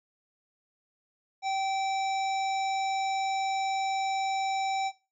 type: harmonic tone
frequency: 774 Hz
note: G5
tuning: 22 cents flat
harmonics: 1 / 3 / 5 / 7 / 9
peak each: -27 / -37 / -41 / -44 / -46 dBFS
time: 1.42-4.92 s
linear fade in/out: 50 ms
effects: noise-tail reverb RT60 0.3 s tail -17 dB re dry